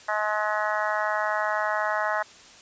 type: harmonic tone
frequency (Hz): 212.1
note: G#3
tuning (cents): +37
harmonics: 3 / 4 / 5 / 6 / 7 / 8 / 9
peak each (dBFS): -29 / -30 / -31 / -32 / -32 / -33 / -34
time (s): 0.08-2.23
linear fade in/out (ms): 10
effects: white hiss -49 dBFS RMS until 2.61 s + resampled to 16000 Hz